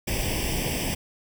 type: noise with comb filter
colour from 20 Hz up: pink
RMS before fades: -27 dBFS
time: 0.07-0.95 s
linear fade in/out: 10 ms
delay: 0.37 ms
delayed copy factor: +0.9
effects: none